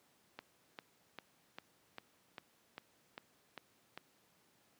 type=click train; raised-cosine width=0.3 ms; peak=-29 dBFS; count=10; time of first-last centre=0.39-3.976 s; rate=2.51 Hz; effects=pink hiss -71 dBFS RMS until 4.79 s + high-pass 150 Hz 12 dB/octave